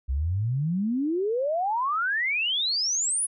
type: exponential sweep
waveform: sine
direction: up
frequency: 61.74 to 10510 Hz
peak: -23 dBFS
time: 0.08-3.27 s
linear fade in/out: 20 ms
effects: none